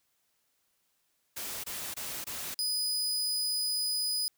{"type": "noise bursts", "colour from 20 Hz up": "white", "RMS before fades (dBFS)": -38, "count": 4, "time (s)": [1.36, 2.546], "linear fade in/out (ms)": 10, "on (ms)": 280, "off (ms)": 22}
{"type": "tone", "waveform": "sawtooth", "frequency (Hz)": 4978, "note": "D#8", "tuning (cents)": 0, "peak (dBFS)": -26, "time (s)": [2.59, 4.28], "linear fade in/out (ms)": 0}
{"effects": ["white hiss -75 dBFS RMS until 4.37 s"]}